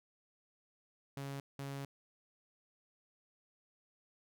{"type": "tone bursts at uneven times", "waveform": "sawtooth", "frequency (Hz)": 138.59, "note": "C#3", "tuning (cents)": 0, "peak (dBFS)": -37, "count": 2, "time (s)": [[1.17, 1.4], [1.59, 1.85]], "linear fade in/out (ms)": 2, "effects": []}